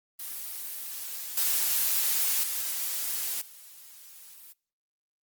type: noise with level steps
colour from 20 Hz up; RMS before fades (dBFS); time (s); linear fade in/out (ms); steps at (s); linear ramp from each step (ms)
blue; -37 / -26 / -31 / -49; 0.19-4.53; 10; 1.37 / 2.43 / 3.41; 5
effects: noise-tail reverb RT60 0.5 s tail -26 dB re dry + Opus 24 kbps